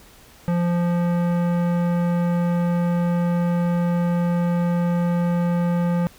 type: tone with tanh clipping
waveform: sine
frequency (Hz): 173.6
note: F3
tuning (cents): -10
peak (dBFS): -20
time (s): 0.48-6.07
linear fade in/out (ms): 0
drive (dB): 17
effects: pink hiss -49 dBFS RMS until 6.18 s